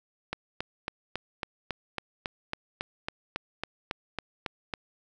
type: click train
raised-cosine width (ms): 0.3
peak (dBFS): -15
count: 17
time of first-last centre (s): 0.33-4.738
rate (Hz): 3.63
effects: none